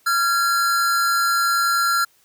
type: tone pair together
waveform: square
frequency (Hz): 1375.2 / 1661.2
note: F6 / G#6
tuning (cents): -27 / 0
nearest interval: minor third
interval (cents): 327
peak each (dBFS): -18 / -26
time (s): 0.06-2.05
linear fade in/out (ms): 10
effects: white hiss -59 dBFS RMS until 2.24 s